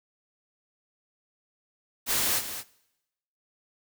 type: noise with echo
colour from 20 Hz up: white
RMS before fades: -26 dBFS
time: 2.06-2.42 s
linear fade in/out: 50 ms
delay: 220 ms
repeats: 1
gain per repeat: -10 dB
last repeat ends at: 2.64 s
effects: noise-tail reverb RT60 0.9 s tail -21 dB re dry